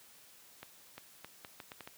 accelerating click train, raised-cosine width 0.3 ms, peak -29 dBFS, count 8, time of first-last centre 0.63-1.875 s, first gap 350 ms, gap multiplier 0.76, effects white hiss -59 dBFS RMS until 1.97 s + high-pass 80 Hz 12 dB/octave

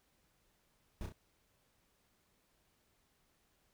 brown noise with echo, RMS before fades -42 dBFS, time 1.01-1.06 s, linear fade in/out 0 ms, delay 31 ms, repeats 2, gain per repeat -5 dB, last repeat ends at 1.122 s, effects pink hiss -75 dBFS RMS until 3.73 s

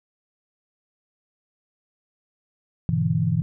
sine chord, E dominant seventh, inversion first, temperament equal with one note detuned, 101.28 / 123.47 / 146.83 / 164.81 Hz, G#2 / B2 / D3 / E3, -43 / 0 / 0 / 0 cents, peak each -27 / -25 / -27 / -22 dBFS, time 2.89-3.42 s, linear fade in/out 0 ms, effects none

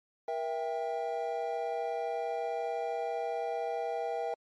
triangle chord, E diminished, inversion second, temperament just, 474.7 / 659.3 / 791.1 Hz, Bb4 / E5 / G5, +31 / 0 / +16 cents, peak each -34 dBFS, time 0.28-4.34 s, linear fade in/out 2 ms, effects MP3 48 kbps

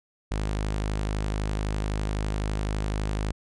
sawtooth tone, 51.91 Hz, G#1, in tune, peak -22 dBFS, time 0.31-3.32 s, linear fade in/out 5 ms, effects resampled to 22050 Hz

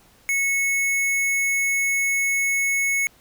square tone, 2200 Hz, C#7, 14 cents flat, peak -20 dBFS, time 0.29-3.07 s, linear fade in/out 0 ms, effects pink hiss -55 dBFS RMS until 3.2 s

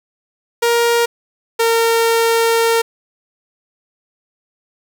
sawtooth tone pair in turn, 470 / 458.5 Hz, A#4 / A#4, +14 / -29 cents, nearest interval unison, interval 43 cents, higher first, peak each -8 dBFS, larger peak neither, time 0.62-1.06 / 1.59-2.82 s, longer second, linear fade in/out 10 ms, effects none

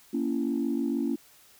sine chord, A# diminished, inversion none, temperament just, 233.1 / 279.7 / 335.6 Hz, A#3 / C#4 / E4, 0 / +16 / +31 cents, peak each -29 / -28 / -31 dBFS, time 0.13-1.16 s, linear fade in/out 10 ms, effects tanh soft clip ceiling -18 dBFS + white hiss -57 dBFS RMS until 1.59 s

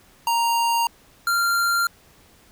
square tone pair in turn, 932 / 1386.5 Hz, A#5 / F6, -1 / -13 cents, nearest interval perfect fifth, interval 688 cents, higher second, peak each -19 dBFS, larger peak neither, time 0.27-0.87 / 1.27-1.87 s, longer neither, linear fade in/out 2 ms, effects pink hiss -54 dBFS RMS until 2.51 s

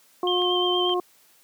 harmonic tone, 358.7 Hz, F4, 46 cents sharp, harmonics 1 / 2 / 3, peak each -23 / -29 / -29 dBFS, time 0.23-1 s, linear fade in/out 2 ms
sine tone with vibrato, 3136 Hz, G7, in tune, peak -24 dBFS, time 0.27-0.94 s, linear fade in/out 2 ms, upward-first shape sine, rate 8.5 Hz, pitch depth 26 cents each way
clicks, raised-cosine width 0.3 ms, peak -26 dBFS, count 2, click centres 0.42 / 0.895 s
effects white hiss -58 dBFS RMS until 1.43 s + high-pass 150 Hz 12 dB/octave

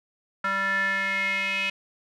square tone with band-pass filter sweep, 195 Hz, G3, 9 cents flat, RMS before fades -26 dBFS, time 0.44-1.7 s, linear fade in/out 5 ms, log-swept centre 1500 to 2600 Hz, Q 6.5, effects none

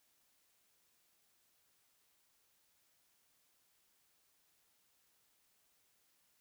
silence, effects white hiss -75 dBFS RMS until 6.4 s

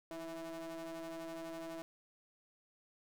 45% pulse ring-modulated tone, 166 Hz, E3, 12 cents sharp, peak -40 dBFS, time 0.11-1.82 s, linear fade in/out 0 ms, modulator 492 Hz, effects none

